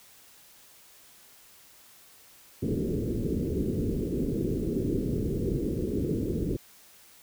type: low-pass noise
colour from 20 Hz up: white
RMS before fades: -29 dBFS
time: 2.62-6.57 s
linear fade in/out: 10 ms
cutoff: 430 Hz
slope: 48 dB/octave
effects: white hiss -55 dBFS RMS until 7.22 s